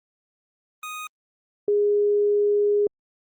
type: tone pair in turn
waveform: 25% pulse / sine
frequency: 1244.5 / 412.2 Hz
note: D#6 / G#4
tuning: 0 / -13 cents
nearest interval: octave + perfect fifth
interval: 1913 cents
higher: first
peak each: -28 / -17 dBFS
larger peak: second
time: 0.83-1.07 / 1.68-2.87 s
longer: second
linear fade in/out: 2 ms
effects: Opus 32 kbps